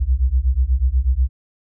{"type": "beating tone pair", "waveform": "sine", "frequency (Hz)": [60, 68.2], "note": ["B1", "C#2"], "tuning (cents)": [-49, -28], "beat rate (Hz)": 8.2, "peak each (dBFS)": -17, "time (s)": [0, 1.29], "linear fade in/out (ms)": 20, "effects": []}